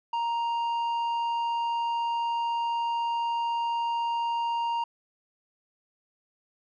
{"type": "tone with tanh clipping", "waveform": "sine", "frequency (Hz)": 934, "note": "A#5", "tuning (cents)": 3, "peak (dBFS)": -27, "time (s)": [0.13, 4.84], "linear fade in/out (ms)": 5, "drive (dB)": 7, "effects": []}